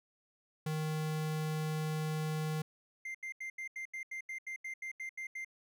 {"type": "tone", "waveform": "square", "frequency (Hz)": 155.56, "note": "D#3", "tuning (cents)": 0, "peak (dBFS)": -34, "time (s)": [0.66, 2.62], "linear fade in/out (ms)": 5}
{"type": "tone bursts", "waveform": "triangle", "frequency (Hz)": 2093, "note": "C7", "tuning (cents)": 0, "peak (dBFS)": -37, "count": 14, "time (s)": [3.05, 5.447], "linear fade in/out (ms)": 5, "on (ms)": 96, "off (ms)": 81}
{"effects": []}